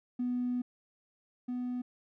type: tone pair in turn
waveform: triangle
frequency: 246.9 / 247.8 Hz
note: B3 / B3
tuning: 0 / +6 cents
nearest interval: unison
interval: 6 cents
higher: second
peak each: -26 / -30 dBFS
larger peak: first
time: 0.19-0.62 / 1.48-1.82 s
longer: first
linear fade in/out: 10 ms
effects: tanh soft clip ceiling -27 dBFS